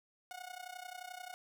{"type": "tone with amplitude modulation", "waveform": "sawtooth", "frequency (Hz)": 729, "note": "F#5", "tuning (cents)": -26, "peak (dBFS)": -38, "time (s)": [0.31, 1.34], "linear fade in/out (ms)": 0, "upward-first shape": "sine", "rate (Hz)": 31.4, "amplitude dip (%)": 85, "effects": []}